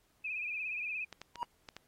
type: tone with vibrato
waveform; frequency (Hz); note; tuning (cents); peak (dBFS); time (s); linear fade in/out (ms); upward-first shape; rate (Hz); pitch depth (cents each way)
sine; 2489; D#7; 0; -35; 0.24-1.05; 10; sine; 17; 74
type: clicks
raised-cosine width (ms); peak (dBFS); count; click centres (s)
0.2; -27; 5; 1.127 / 1.216 / 1.357 / 1.688 / 1.766
type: tone with exponential growth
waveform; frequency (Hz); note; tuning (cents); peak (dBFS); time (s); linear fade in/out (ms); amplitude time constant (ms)
triangle; 956; A#5; +43; -27; 1.34-1.43; 0; 18
effects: pink hiss -72 dBFS RMS until 1.87 s + AAC 48 kbps